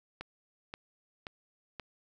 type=click train; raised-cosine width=0.3 ms; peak=-24 dBFS; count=4; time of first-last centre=0.21-1.797 s; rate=1.89 Hz; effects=none